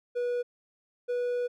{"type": "tone pair in turn", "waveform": "triangle", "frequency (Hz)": [486.6, 488.7], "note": ["B4", "B4"], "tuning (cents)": [-26, -18], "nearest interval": "unison", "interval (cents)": 8, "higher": "second", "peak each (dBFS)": -25, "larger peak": "neither", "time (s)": [[0.15, 0.43], [1.08, 1.48]], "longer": "second", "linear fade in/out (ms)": 20, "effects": []}